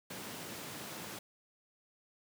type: high-pass noise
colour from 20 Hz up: pink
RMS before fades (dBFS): -45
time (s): 0.1-1.19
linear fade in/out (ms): 5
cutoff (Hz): 120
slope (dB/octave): 24
effects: none